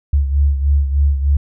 sine beating tone pair, 70.2 / 73.5 Hz, C#2 / D2, +22 / +2 cents, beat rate 3.3 Hz, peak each -12 / -19 dBFS, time 0.13-1.37 s, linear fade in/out 5 ms, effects none

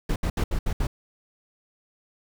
brown noise bursts at uneven times, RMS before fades -24 dBFS, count 6, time 0.09-0.16 / 0.23-0.3 / 0.37-0.44 / 0.51-0.59 / 0.66-0.73 / 0.8-0.87 s, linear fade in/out 5 ms, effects none

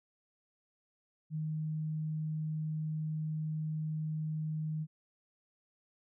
sine tone, 155.56 Hz, D#3, in tune, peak -33 dBFS, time 1.3-4.87 s, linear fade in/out 50 ms, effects none

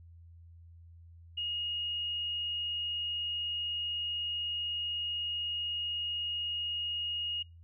sine tone, 2868 Hz, F7, 45 cents sharp, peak -32 dBFS, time 1.37-7.43 s, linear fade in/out 10 ms, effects noise-tail reverb RT60 0.3 s tail -23 dB re dry + added 84 Hz sine -51 dBFS peak until 7.63 s

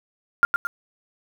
sine tone with echo, 1400 Hz, F6, 4 cents sharp, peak -11 dBFS, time 0.43-0.45 s, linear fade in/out 0 ms, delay 110 ms, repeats 2, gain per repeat -6 dB, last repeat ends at 0.67 s, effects 7-bit

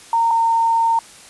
sine tone pair in turn, 920 / 914.9 Hz, A#5 / A#5, -23 / -33 cents, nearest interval unison, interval 10 cents, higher first, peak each -13 dBFS, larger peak neither, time 0.13-0.31 / 0.31-0.99 s, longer second, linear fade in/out 2 ms, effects white hiss -42 dBFS RMS until 1.29 s + resampled to 24000 Hz

